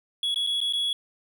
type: tone with dropouts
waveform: triangle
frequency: 3362 Hz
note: G#7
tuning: 20 cents sharp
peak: -22 dBFS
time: 0.23-0.93 s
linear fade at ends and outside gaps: 2 ms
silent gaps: 0.344-0.359 / 0.466-0.471 / 0.605-0.613 / 0.726-0.734 s
effects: none